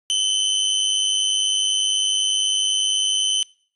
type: tone with amplitude modulation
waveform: sawtooth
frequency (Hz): 3046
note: F#7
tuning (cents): +50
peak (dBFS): -12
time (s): 0.1-3.43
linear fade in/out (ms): 0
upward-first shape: sine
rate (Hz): 100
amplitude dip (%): 65
effects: noise-tail reverb RT60 0.5 s tail -24 dB re dry + resampled to 24000 Hz